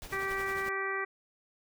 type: noise with tremolo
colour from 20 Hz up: pink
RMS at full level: -43 dBFS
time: 0.02-0.69 s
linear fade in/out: 0 ms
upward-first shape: triangle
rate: 11 Hz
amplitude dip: 65%
type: harmonic tone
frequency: 388.9 Hz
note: G4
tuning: 14 cents flat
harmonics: 1 / 2 / 3 / 4 / 5 / 6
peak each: -37 / -44 / -37 / -39 / -35 / -43 dBFS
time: 0.12-1.05 s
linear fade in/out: 10 ms
effects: none